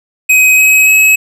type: tone with pitch steps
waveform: square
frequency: 2525 / 2546 / 2566 Hz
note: D#7 / D#7 / E7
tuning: +25 / +39 / -47 cents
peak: -5 dBFS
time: 0.29-1.16 s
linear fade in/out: 10 ms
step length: 290 ms
effects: none